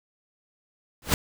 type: noise with exponential growth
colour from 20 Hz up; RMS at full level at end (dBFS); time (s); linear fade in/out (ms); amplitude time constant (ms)
pink; -17; 1.02-1.14; 1; 26
effects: none